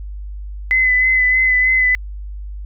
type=tone with vibrato; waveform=sine; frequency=2023 Hz; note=B6; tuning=41 cents sharp; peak=-11 dBFS; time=0.71-1.95 s; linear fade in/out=0 ms; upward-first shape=sine; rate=3.2 Hz; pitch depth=22 cents each way; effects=added 50 Hz sine -26 dBFS peak until 2.65 s